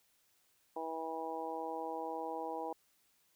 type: harmonic tone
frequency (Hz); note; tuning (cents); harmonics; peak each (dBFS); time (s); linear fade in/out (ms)
161.8; E3; -32; 2 / 3 / 4 / 5 / 6; -46 / -43 / -46 / -42 / -45; 0.76-2.73; 5
effects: white hiss -73 dBFS RMS until 3.35 s